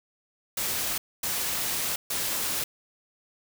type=noise bursts at uneven times; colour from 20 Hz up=white; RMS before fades=-29 dBFS; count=3; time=0.57-0.98 / 1.23-1.96 / 2.1-2.64 s; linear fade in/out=5 ms; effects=none

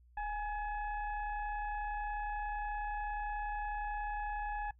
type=tone with frequency modulation; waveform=sine; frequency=830.6 Hz; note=G#5; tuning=in tune; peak=-35 dBFS; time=0.17-4.71 s; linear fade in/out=5 ms; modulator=869 Hz; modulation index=0.88; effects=noise-tail reverb RT60 0.1 s tail -23 dB re dry + added 60 Hz sine -60 dBFS peak until 4.79 s

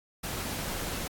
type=noise; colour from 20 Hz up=pink; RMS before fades=-35 dBFS; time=0.23-1.08 s; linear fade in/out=10 ms; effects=AAC 64 kbps

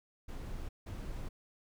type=noise bursts at uneven times; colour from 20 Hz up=brown; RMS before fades=-41 dBFS; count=2; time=0.28-0.69 / 0.86-1.29 s; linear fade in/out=10 ms; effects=none

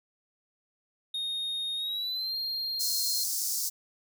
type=tone with pitch glide; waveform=triangle; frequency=3708 to 4210 Hz; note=A#7 to C8; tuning=-10 to +10 cents; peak=-29 dBFS; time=1.14-3.24 s; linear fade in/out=5 ms; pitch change=+220 cents; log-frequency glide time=1.76-2.35 s
type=high-pass noise; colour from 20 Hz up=pink; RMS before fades=-31 dBFS; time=2.79-3.7 s; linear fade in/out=20 ms; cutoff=4800 Hz; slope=48 dB/octave
effects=none

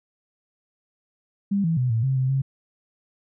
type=tone with pitch steps; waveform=sine; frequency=199.5 / 164.1 / 125.9 / 113.1 / 133.3 / 130.3 / 135 Hz; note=G3 / E3 / B2 / A2 / C3 / C3 / C#3; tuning=+31 / -8 / +34 / +48 / +33 / -7 / -45 cents; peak=-19 dBFS; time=1.51-2.42 s; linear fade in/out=10 ms; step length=130 ms; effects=none

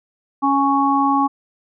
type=harmonic tone; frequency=277.2 Hz; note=C#4; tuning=in tune; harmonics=1 / 3 / 4; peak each=-18 / -18 / -18 dBFS; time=0.42-1.28 s; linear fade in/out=20 ms; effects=none

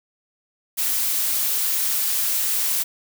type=noise; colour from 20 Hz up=blue; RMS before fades=-22 dBFS; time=0.77-2.84 s; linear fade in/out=20 ms; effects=none

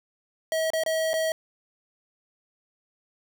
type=tone with dropouts; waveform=square; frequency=641 Hz; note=E5; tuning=49 cents flat; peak=-24 dBFS; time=0.52-1.32 s; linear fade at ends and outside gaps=1 ms; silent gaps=0.703-0.734 / 0.836-0.862 / 1.133-1.139 s; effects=none

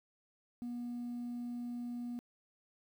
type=tone; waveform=sine; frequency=241.2 Hz; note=B3; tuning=41 cents flat; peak=-36 dBFS; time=0.62-2.19 s; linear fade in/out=0 ms; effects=tanh soft clip ceiling -37 dBFS + 11-bit

